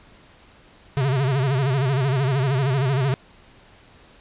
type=tone with vibrato; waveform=square; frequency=134.2 Hz; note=C3; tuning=44 cents sharp; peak=-19 dBFS; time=0.97-3.14 s; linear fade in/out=0 ms; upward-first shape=sine; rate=13 Hz; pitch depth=120 cents each way; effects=pink hiss -51 dBFS RMS until 4.2 s + resampled to 8000 Hz